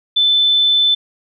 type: tone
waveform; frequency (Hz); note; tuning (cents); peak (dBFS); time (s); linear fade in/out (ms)
sine; 3520; A7; 0; -10; 0.16-0.95; 10
effects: none